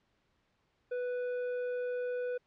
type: tone with tanh clipping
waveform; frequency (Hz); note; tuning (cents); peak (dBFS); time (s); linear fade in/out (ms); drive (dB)
sine; 494.3; B4; +1; -34; 0.91-2.38; 10; 8
effects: pink hiss -75 dBFS RMS until 2.46 s + low-pass 4000 Hz 12 dB/octave